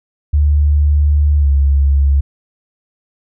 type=tone with pitch glide; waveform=sine; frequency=73.5 to 69.7 Hz; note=D2 to C#2; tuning=+2 to +10 cents; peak=-8 dBFS; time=0.33-2.21 s; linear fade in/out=10 ms; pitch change=-92 cents; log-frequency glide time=1.39-1.48 s; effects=none